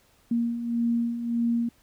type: beating tone pair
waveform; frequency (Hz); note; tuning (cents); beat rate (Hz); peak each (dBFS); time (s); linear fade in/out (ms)
sine; 233.1 / 234.8; A#3 / A#3; 0 / +13; 1.7; -31 / -24; 0.31-1.69; 5
effects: pink hiss -62 dBFS RMS until 1.82 s